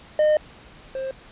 triangle tone pair in turn, 610 / 529.7 Hz, D#5 / C5, -34 / +21 cents, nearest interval major second, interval 245 cents, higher first, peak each -13 / -24 dBFS, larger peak first, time 0.19-0.37 / 0.95-1.11 s, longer first, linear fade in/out 2 ms, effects pink hiss -47 dBFS RMS until 1.31 s + resampled to 8000 Hz

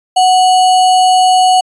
sine tone with sample-and-hold, 740 Hz, F#5, in tune, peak -5 dBFS, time 0.16-1.61 s, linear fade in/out 10 ms, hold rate 3675 Hz, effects resampled to 24000 Hz

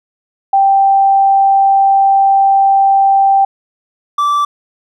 sine / triangle tone pair in turn, 784 / 1164.5 Hz, G5 / D6, 0 / -15 cents, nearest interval perfect fifth, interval 685 cents, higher second, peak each -6 / -8 dBFS, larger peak first, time 0.53-3.45 / 4.18-4.45 s, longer first, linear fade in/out 5 ms, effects none

